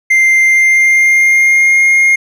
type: tone with pitch glide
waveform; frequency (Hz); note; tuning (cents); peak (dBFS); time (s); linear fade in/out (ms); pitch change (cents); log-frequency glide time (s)
triangle; 2093 to 2133; C7 to C7; 0 to +33; -4; 0.1-2.16; 10; +33; 0.43-1.83
effects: none